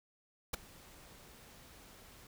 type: noise with ADSR envelope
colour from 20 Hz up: pink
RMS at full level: -33 dBFS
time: 0.53-2.27 s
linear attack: 10 ms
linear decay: 10 ms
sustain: -24 dB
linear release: 3 ms
effects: none